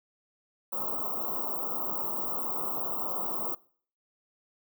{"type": "band-stop noise", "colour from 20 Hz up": "white", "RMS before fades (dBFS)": -32, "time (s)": [0.72, 3.55], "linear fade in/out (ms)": 10, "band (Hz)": [1300, 16000], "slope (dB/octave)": 96, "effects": ["noise-tail reverb RT60 0.5 s tail -22 dB re dry", "high-pass 200 Hz 12 dB/octave"]}